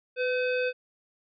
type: harmonic tone with a mistuned harmonic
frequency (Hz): 510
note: C5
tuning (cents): -44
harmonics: 1 / 3 / 5 / 7 / 9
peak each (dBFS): -26 / -33 / -33 / -44 / -47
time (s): 0.16-0.73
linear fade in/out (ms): 50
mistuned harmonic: 1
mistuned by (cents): -31
effects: none